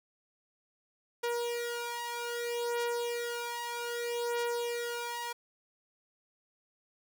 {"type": "beating tone pair", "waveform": "sawtooth", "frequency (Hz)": [475.1, 475.73], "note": ["A#4", "A#4"], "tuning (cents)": [33, 35], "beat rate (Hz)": 0.63, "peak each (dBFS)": [-33, -31], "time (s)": [1.23, 5.33], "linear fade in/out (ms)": 10, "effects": []}